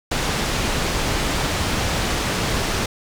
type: low-pass noise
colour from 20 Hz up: pink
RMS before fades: -22 dBFS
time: 0.11-2.86 s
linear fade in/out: 5 ms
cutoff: 7100 Hz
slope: 12 dB/octave
effects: none